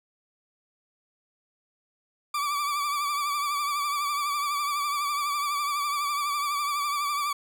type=tone with vibrato; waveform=40% pulse; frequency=1162 Hz; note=D6; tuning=19 cents flat; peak=-25 dBFS; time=2.34-7.33 s; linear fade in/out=5 ms; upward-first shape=triangle; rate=12 Hz; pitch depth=60 cents each way; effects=none